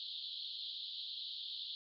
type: band-pass noise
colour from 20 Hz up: pink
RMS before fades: -45 dBFS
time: 0-1.75 s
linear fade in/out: 0 ms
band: 3200 to 4400 Hz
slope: 96 dB/octave
effects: none